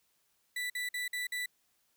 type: tone bursts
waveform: 35% pulse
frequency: 1975.5 Hz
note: B6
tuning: in tune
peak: -32 dBFS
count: 5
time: 0.56-1.46 s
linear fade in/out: 5 ms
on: 140 ms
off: 50 ms
effects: white hiss -74 dBFS RMS until 1.96 s